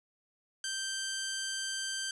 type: tone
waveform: 10% pulse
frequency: 1565 Hz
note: G6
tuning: 3 cents flat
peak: -25 dBFS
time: 0.64-2.11 s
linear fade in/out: 2 ms
effects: resampled to 22050 Hz + 10-bit